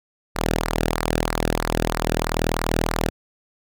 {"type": "tone with flanger", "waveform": "sawtooth", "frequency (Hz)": 40.38, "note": "E1", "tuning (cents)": -35, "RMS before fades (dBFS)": -23, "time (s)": [0.35, 3.1], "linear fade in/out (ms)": 20, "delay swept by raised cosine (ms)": [0.3, 0.98], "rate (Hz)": 3.1, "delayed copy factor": -0.75, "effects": []}